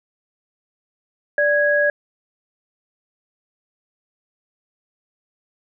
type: tone pair together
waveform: sine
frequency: 586 / 1657.5 Hz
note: D5 / G#6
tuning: -4 / -4 cents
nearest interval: octave + tritone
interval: 1800 cents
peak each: -17 dBFS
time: 1.38-1.9 s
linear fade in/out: 2 ms
effects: none